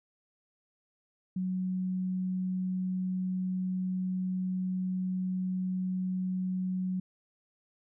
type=tone; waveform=sine; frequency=185 Hz; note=F#3; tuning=in tune; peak=-29 dBFS; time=1.36-7 s; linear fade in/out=5 ms; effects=none